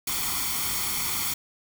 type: noise with comb filter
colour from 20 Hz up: white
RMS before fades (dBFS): -28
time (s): 0.07-1.34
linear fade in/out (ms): 5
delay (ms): 0.9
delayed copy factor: +0.7
effects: none